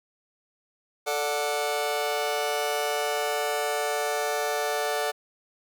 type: chord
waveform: sawtooth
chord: D major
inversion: second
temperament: just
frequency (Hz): 440.5 / 587.3 / 734.2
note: A4 / D5 / F#5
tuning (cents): +2 / 0 / -14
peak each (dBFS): -26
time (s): 1.06-5.12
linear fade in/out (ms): 20
effects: none